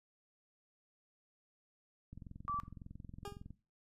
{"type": "click train", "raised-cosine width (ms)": 5, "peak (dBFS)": -37, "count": 31, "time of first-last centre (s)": [2.13, 3.506], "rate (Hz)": 21.8}
{"type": "tone", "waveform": "sine", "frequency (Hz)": 1160, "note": "D6", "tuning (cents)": -22, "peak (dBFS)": -35, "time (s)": [2.48, 2.6], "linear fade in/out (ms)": 0}
{"type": "tone with exponential decay", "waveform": "20% pulse", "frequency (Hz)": 406.1, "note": "G#4", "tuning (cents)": -39, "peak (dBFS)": -36, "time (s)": [3.25, 3.43], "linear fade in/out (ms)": 2, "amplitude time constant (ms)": 39}
{"effects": ["noise-tail reverb RT60 0.3 s tail -17 dB re dry", "resampled to 32000 Hz"]}